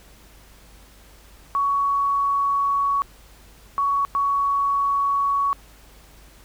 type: tone bursts at uneven times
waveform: sine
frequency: 1120 Hz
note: C#6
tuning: 18 cents sharp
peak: -18 dBFS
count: 3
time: 1.55-3.02 / 3.78-4.05 / 4.15-5.53 s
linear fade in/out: 0 ms
effects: added 50 Hz sine -49 dBFS peak until 6.44 s + pink hiss -51 dBFS RMS until 6.44 s